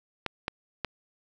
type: clicks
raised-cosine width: 0.3 ms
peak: -13 dBFS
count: 3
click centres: 0.263 / 0.481 / 0.847 s
effects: none